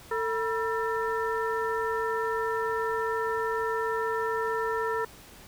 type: harmonic tone with a mistuned harmonic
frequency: 447.8 Hz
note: A4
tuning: 30 cents sharp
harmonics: 1 / 2 / 3 / 4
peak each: -29 / -32 / -34 / -35 dBFS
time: 0.11-5.05 s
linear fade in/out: 5 ms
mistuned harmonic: 2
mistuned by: +130 cents
effects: pink hiss -50 dBFS RMS until 5.47 s